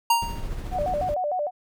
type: tone with exponential decay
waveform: square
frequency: 932.3 Hz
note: A#5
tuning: in tune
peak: -15 dBFS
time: 0.1-0.49 s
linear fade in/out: 5 ms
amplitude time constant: 84 ms
type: noise with tremolo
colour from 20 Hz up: brown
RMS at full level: -30 dBFS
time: 0.22-1.14 s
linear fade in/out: 0 ms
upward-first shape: triangle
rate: 14 Hz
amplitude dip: 40%
type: tone with vibrato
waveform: sine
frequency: 659.3 Hz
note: E5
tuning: in tune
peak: -23 dBFS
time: 0.71-1.51 s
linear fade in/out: 50 ms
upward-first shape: square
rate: 6.6 Hz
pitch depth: 190 cents each way
effects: none